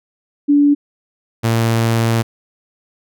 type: tone pair in turn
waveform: sine / sawtooth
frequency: 288.5 / 114.49 Hz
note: D4 / A#2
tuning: -31 / -31 cents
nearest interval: octave + major third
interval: 1600 cents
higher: first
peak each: -8 / -9 dBFS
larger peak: first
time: 0.48-0.75 / 1.43-2.23 s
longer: second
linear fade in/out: 20 ms
effects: none